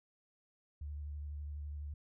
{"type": "tone with vibrato", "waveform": "sine", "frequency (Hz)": 73.42, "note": "D2", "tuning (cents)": 0, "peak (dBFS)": -40, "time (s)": [0.81, 1.94], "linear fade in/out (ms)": 5, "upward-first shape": "triangle", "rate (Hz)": 12, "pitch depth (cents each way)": 33, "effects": []}